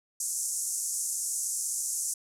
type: band-pass noise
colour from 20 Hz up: pink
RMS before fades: -32 dBFS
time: 0.2-2.14 s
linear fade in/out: 5 ms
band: 6200 to 11000 Hz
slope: 48 dB/octave
effects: none